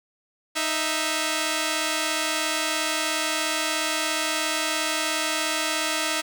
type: tone pair together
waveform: 5% pulse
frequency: 311.5 / 660 Hz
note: D#4 / E5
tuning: +2 / +2 cents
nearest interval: octave + minor second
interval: 1300 cents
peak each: -15 dBFS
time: 0.55-6.22 s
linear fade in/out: 20 ms
effects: none